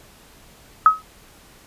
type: tone with exponential decay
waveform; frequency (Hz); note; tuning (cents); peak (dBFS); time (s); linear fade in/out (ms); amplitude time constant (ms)
sine; 1275; D#6; +42; -4; 0.86-1.02; 1; 33
effects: pink hiss -49 dBFS RMS until 1.66 s + resampled to 32000 Hz